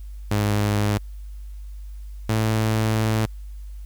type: tone pair in turn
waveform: sawtooth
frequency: 103.83 / 109.85 Hz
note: G#2 / A2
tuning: 0 / -2 cents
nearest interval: minor second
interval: 98 cents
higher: second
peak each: -15 dBFS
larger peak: neither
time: 0.31-0.98 / 2.29-3.26 s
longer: second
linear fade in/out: 5 ms
effects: added 50 Hz sine -33 dBFS peak until 3.85 s + white hiss -60 dBFS RMS until 3.85 s